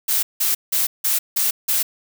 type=noise bursts; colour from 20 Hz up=blue; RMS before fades=-19 dBFS; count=6; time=0.08-1.83 s; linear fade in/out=10 ms; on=150 ms; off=170 ms; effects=none